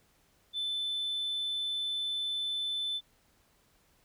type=tone; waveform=sine; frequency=3520 Hz; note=A7; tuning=in tune; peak=-29 dBFS; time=0.53-3.01 s; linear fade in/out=50 ms; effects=tanh soft clip ceiling -29 dBFS + pink hiss -68 dBFS RMS until 4.04 s